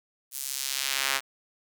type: tone with high-pass filter sweep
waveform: sawtooth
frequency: 135.8 Hz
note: C#3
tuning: 35 cents flat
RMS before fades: -30 dBFS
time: 0.31-1.21 s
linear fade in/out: 50 ms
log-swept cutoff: 9500 to 1400 Hz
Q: 0.81
effects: none